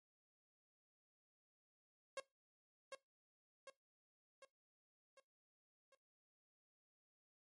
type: tone with echo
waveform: sawtooth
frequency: 541 Hz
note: C#5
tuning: 42 cents flat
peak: -39 dBFS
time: 2.17-2.2 s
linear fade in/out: 2 ms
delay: 750 ms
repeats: 5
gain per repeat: -5 dB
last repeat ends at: 5.95 s
effects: noise-tail reverb RT60 0.2 s tail -20 dB re dry + MP3 48 kbps